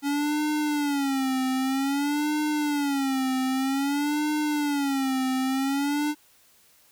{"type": "tone with vibrato", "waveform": "square", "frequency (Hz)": 280.3, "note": "C#4", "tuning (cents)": 19, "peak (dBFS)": -24, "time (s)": [0.02, 6.15], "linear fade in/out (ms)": 50, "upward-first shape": "sine", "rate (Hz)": 0.52, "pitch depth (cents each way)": 130, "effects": ["white hiss -59 dBFS RMS until 6.91 s"]}